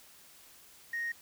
sine tone, 1864.7 Hz, A#6, in tune, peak -31 dBFS, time 0.93-1.12 s, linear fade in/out 5 ms, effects tanh soft clip ceiling -29 dBFS + white hiss -57 dBFS RMS until 1.21 s

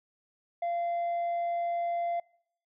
sine tone with tanh clipping, 689 Hz, F5, 24 cents flat, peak -29 dBFS, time 0.62-2.2 s, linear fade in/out 5 ms, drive 3 dB, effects noise-tail reverb RT60 0.7 s tail -25 dB re dry

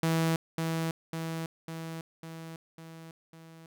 sawtooth tone with echo, 163.1 Hz, E3, 18 cents flat, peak -21 dBFS, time 0.03-0.36 s, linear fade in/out 2 ms, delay 550 ms, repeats 6, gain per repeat -4 dB, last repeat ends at 3.66 s, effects none

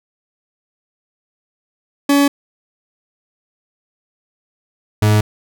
40% pulse tone pair in turn, 283 / 106.01 Hz, C#4 / G#2, +36 / +36 cents, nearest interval octave + perfect fourth, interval 1700 cents, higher first, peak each -9 dBFS, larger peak neither, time 2.09-2.28 / 5.02-5.21 s, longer neither, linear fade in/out 5 ms, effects none

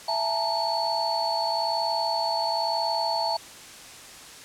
sine tone cluster, 667 / 860 / 921 / 4446 Hz, E5 / A5 / A#5 / C#8, +20 / -40 / -21 / +4 cents, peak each -29 dBFS, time 0.08-3.37 s, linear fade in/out 5 ms, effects white hiss -44 dBFS RMS until 4.44 s + low-pass 9000 Hz 12 dB/octave

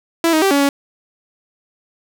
sawtooth tone with pitch steps, 332.4 / 314 / 389.7 / 282.3 / 280.4 Hz, E4 / D#4 / G4 / C#4 / C#4, +15 / +16 / -10 / +32 / +20 cents, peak -8 dBFS, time 0.24-0.69 s, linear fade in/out 2 ms, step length 90 ms, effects none

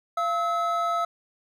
triangle tone pair together, 686 / 1295 Hz, F5 / E6, -31 / -31 cents, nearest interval major seventh, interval 1100 cents, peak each -25 / -23 dBFS, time 0.17-1.05 s, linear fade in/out 5 ms, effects none

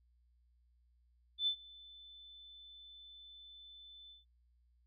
sine tone with ADSR envelope, 3520 Hz, A7, in tune, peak -29 dBFS, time 1.38-4.25 s, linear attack 90 ms, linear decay 84 ms, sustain -24 dB, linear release 150 ms, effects added 60 Hz sine -68 dBFS peak until 4.86 s

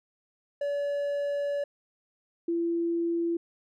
triangle / sine tone pair in turn, 572 / 338.1 Hz, D5 / E4, -46 / +44 cents, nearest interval major sixth, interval 910 cents, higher first, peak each -25 dBFS, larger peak neither, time 0.61-1.64 / 2.48-3.37 s, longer first, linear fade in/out 5 ms, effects none

